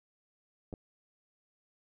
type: clicks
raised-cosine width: 2 ms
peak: -29 dBFS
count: 2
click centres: 0.728 / 0.738 s
effects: none